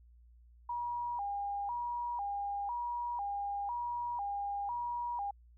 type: tone with vibrato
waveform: sine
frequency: 880 Hz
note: A5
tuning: in tune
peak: -34 dBFS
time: 0.69-5.31 s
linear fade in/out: 5 ms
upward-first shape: square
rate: 1 Hz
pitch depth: 150 cents each way
effects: added 59 Hz sine -57 dBFS peak until 5.57 s